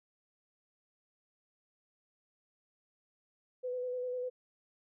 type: tone with vibrato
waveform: sine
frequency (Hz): 500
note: B4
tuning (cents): +21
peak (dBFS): -34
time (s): 3.63-4.3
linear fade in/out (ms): 20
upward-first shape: square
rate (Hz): 10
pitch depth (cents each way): 18
effects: none